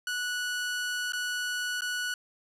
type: tone with dropouts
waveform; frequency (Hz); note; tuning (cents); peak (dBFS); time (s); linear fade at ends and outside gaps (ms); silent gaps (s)
sawtooth; 1473; F#6; -8; -26; 0.07-2.14; 2; 1.122-1.133 / 1.808-1.819
effects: low-pass 11000 Hz 12 dB/octave